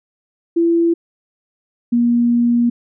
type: tone pair in turn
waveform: sine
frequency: 336.7 / 238.1 Hz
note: E4 / A#3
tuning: +37 / +37 cents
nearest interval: tritone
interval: 600 cents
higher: first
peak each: -11 dBFS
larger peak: neither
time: 0.56-0.94 / 1.92-2.7 s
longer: second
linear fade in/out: 10 ms
effects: none